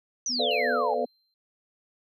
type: exponential sweep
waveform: sine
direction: down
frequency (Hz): 6200 to 775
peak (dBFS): -26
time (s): 0.26-0.94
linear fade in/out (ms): 2
type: tone with tremolo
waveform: sine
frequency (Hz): 246.9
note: B3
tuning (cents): 0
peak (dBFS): -33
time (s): 0.29-1.06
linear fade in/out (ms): 10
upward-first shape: sine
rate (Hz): 2.9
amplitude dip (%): 85
type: chord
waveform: sine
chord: B half-diminished seventh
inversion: third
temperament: equal with one note detuned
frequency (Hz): 440 / 502.8 / 587.3 / 698.5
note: A4 / B4 / D5 / F5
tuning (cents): 0 / +31 / 0 / 0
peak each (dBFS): -30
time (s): 0.39-1.05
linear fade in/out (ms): 5
type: tone with exponential decay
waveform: triangle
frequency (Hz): 4133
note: C8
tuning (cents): -22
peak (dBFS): -33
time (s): 0.51-1.34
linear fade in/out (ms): 1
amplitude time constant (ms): 180
effects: none